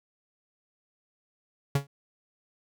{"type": "tone with exponential decay", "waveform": "45% pulse", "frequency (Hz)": 140.1, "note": "C#3", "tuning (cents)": 19, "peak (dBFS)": -19, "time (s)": [1.75, 1.87], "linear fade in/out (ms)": 5, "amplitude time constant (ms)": 25, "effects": []}